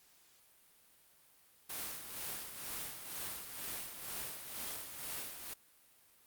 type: noise with tremolo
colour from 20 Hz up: white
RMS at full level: -41 dBFS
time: 1.69-5.54 s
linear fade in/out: 10 ms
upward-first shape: sine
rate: 2.1 Hz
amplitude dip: 55%
effects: white hiss -66 dBFS RMS until 6.26 s + Opus 48 kbps